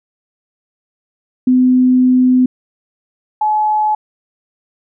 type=tone pair in turn; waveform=sine; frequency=253.7 / 853.3 Hz; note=B3 / G#5; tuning=+47 / +47 cents; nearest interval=octave + major sixth; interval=2100 cents; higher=second; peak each=-7 / -11 dBFS; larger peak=first; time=1.47-2.46 / 3.41-3.95 s; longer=first; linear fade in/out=5 ms; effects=none